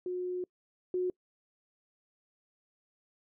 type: tone pair in turn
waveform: sine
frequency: 362 / 364.1 Hz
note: F#4 / F#4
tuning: -38 / -28 cents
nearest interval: unison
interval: 10 cents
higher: second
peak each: -32 / -28 dBFS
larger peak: second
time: 0.06-0.44 / 0.94-1.1 s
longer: first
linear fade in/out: 2 ms
effects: noise-tail reverb RT60 0.1 s tail -26 dB re dry